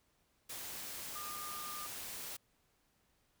sine tone in noise, 1209 Hz, D6, 50 cents sharp, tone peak -45 dBFS, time 1.15-1.87 s, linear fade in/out 10 ms, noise white, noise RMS -45 dBFS, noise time 0.49-2.37 s, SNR -3 dB, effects pink hiss -75 dBFS RMS until 3.4 s

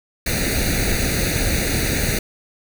pink noise with comb filter, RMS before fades -20 dBFS, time 0.26-2.19 s, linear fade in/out 5 ms, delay 0.47 ms, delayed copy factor +0.9, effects none

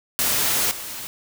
white noise with level steps, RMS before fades -21 / -33 dBFS, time 0.19-1.07 s, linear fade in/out 0 ms, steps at 0.71 s, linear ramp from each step 2 ms, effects none

